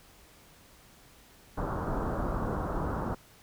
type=low-pass noise; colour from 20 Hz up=pink; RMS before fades=-32 dBFS; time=1.57-3.15 s; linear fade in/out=10 ms; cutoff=1400 Hz; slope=48 dB/octave; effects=pink hiss -57 dBFS RMS until 3.42 s